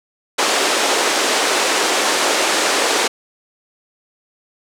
pink band-pass noise, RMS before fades -17 dBFS, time 0.38-3.08 s, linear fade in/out 10 ms, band 340 to 8800 Hz, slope 24 dB/octave, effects none

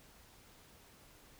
silence, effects pink hiss -61 dBFS RMS until 1.39 s

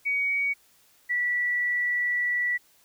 sine tone pair in turn, 2251 / 1953.8 Hz, C#7 / B6, +26 / -19 cents, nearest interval major second, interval 245 cents, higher first, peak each -23 dBFS, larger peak neither, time 0.05-0.54 / 1.09-2.58 s, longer second, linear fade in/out 20 ms, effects white hiss -61 dBFS RMS until 2.84 s

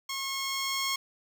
10% pulse tone with level ramp, 1085 Hz, C#6, 37 cents flat, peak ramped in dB -24 to -19 dBFS, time 0.09-0.96 s, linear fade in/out 5 ms, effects none

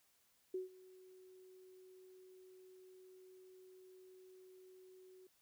sine tone with ADSR envelope, 372 Hz, F#4, 9 cents sharp, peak -37 dBFS, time 0.54-5.27 s, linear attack 5 ms, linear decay 140 ms, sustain -21 dB, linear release 3 ms, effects white hiss -75 dBFS RMS until 5.41 s

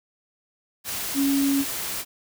sine tone in noise, 277.2 Hz, C#4, in tune, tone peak -19 dBFS, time 1.14-1.65 s, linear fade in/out 50 ms, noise white, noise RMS -30 dBFS, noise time 0.84-2.05 s, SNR +8 dB, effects none

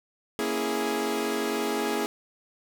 sawtooth chord, A# half-diminished seventh, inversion none, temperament equal, 233.1 / 277.2 / 329.6 / 415.3 Hz, A#3 / C#4 / E4 / G#4, 0 / 0 / 0 / 0 cents, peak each -29 / -30 / -29 / -25 dBFS, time 0.39-2.06 s, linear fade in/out 0 ms, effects none

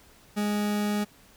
40% pulse tone, 207.7 Hz, G#3, in tune, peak -24 dBFS, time 0.36-1.05 s, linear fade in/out 20 ms, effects pink hiss -56 dBFS RMS until 1.36 s

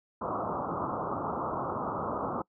white low-pass noise, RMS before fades -33 dBFS, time 0.21-2.42 s, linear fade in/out 5 ms, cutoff 1300 Hz, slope 96 dB/octave, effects noise-tail reverb RT60 0.1 s tail -24 dB re dry + high-pass 100 Hz 12 dB/octave

